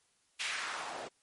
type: noise with band-pass filter sweep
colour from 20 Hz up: white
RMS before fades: -39 dBFS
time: 0.39-1.09 s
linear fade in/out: 20 ms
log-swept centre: 2700 to 510 Hz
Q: 1.6
effects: white hiss -72 dBFS RMS until 1.22 s + MP3 48 kbps